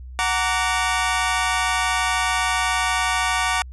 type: chord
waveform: 20% pulse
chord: Gb augmented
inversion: none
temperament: just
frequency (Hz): 740 / 925 / 1156.2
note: Gb5 / Bb5 / D6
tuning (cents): 0 / -14 / -27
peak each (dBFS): -19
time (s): 0.19-3.62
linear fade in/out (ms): 0
effects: added 63 Hz sine -34 dBFS peak until 3.72 s + resampled to 24000 Hz